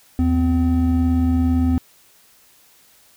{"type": "tone pair together", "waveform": "triangle", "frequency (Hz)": [79.4, 255.9], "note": ["D#2", "C4"], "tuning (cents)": [36, -38], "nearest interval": "octave + minor sixth", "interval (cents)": 2026, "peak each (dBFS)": [-16, -15], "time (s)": [0.19, 1.78], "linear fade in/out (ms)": 0, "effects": ["white hiss -53 dBFS RMS until 3.16 s"]}